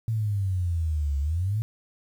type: exponential two-way sweep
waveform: sine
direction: down then up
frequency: 114.5 to 68.9 to 114.5 Hz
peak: -23 dBFS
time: 0.08-1.62 s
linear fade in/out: 0 ms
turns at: 1.19 s
effects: 9-bit